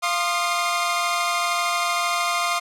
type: tone cluster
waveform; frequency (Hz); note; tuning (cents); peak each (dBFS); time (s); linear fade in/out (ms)
sawtooth; 695 / 1057 / 1222 / 2127; F5 / C6 / D#6 / C7; -9 / +17 / -32 / +28; -22 / -23 / -21 / -27; 0.02-2.6; 20
effects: low-pass 11000 Hz 12 dB/octave